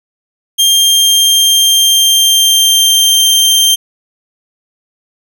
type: tone with pitch glide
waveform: sawtooth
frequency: 3195 to 3158 Hz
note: G7 to G7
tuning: +32 to +12 cents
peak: -3 dBFS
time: 0.58-3.76 s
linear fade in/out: 20 ms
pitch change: -20 cents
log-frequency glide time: 0.71-3.19 s
effects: none

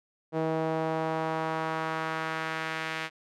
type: tone with band-pass filter sweep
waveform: sawtooth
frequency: 160 Hz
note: D#3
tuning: 49 cents sharp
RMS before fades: -31 dBFS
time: 0.32-3.1 s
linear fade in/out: 50 ms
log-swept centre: 530 to 2200 Hz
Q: 1.3
effects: none

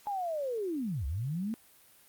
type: linear two-way sweep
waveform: sine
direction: down then up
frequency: 841 to 61.74 to 231.6 Hz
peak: -31 dBFS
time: 0.07-1.54 s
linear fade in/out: 0 ms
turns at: 1.06 s
effects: white hiss -60 dBFS RMS until 2.08 s + Opus 48 kbps

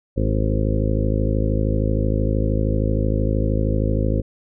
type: harmonic tone with a mistuned harmonic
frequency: 53 Hz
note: G#1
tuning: 36 cents sharp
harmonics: 1 / 2 / 3 / 4 / 5 / 6 / 7 / 8 / 9 / 10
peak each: -21 / -22 / -29 / -27 / -28 / -30 / -33 / -34 / -31 / -29 dBFS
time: 0.16-4.22 s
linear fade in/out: 20 ms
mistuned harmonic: 7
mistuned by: +19 cents
effects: none

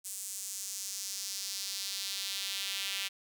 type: tone with high-pass filter sweep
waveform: sawtooth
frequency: 196 Hz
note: G3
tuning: in tune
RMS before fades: -38 dBFS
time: 0.04-3.09 s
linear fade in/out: 20 ms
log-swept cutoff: 8200 to 2900 Hz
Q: 1.9
effects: 10-bit

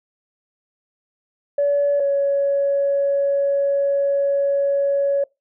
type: tone pair in turn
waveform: sine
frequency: 571 / 559.9 Hz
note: D5 / C#5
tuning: -49 / +17 cents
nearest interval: unison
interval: 34 cents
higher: first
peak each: -14 / -15 dBFS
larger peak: first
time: 1.58-2 / 2-5.24 s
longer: second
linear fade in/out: 5 ms
effects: noise-tail reverb RT60 0.2 s tail -23 dB re dry + tanh soft clip ceiling -11 dBFS

